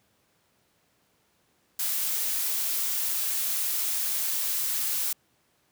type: noise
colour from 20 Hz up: blue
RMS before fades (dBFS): -28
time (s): 1.79-5.13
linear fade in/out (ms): 5
effects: pink hiss -68 dBFS RMS until 5.71 s + high-pass 100 Hz 12 dB/octave